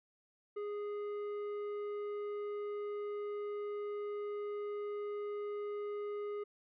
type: tone with tanh clipping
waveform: sine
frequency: 413.3 Hz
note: G#4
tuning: 8 cents flat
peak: -39 dBFS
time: 0.56-6.44 s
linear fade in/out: 10 ms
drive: 9 dB
effects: none